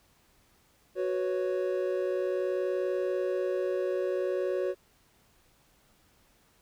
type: chord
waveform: triangle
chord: F# suspended fourth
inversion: none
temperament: equal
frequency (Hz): 370 / 493.9 / 554.4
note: F#4 / B4 / C#5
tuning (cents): 0 / 0 / 0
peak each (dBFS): -28 / -33 / -30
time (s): 0.95-4.75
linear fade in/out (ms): 50
effects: pink hiss -65 dBFS RMS until 6.61 s